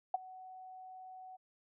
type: tone with ADSR envelope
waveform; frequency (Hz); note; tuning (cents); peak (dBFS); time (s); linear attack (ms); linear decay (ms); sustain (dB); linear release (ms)
sine; 747; F#5; +16; -26; 0.14-1.37; 4; 19; -22; 18
effects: none